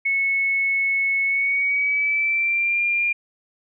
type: tone with pitch glide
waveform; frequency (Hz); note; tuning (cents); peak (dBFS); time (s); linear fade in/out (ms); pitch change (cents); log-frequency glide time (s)
sine; 2200 to 2399; C#7 to D7; -14 to +36; -18; 0.05-3.13; 10; +150; 1.25-2.83
effects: none